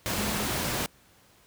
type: tone in noise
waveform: sine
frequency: 207.7 Hz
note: G#3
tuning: in tune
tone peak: -33 dBFS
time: 0.18-0.47 s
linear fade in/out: 0 ms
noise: pink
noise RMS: -29 dBFS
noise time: 0.06-0.86 s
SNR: -7 dB
effects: pink hiss -59 dBFS RMS until 1.46 s + high-pass 60 Hz 12 dB/octave